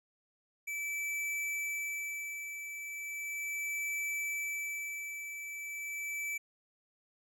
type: tone with tremolo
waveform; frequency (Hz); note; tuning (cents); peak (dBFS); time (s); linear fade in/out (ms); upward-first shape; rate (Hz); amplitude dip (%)
square; 2313; D7; -27; -34; 0.67-6.38; 10; sine; 0.37; 55
effects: none